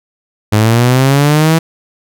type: linear sweep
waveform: sawtooth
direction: up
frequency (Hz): 103.83 to 164.81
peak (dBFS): -3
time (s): 0.52-1.59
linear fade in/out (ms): 10
effects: none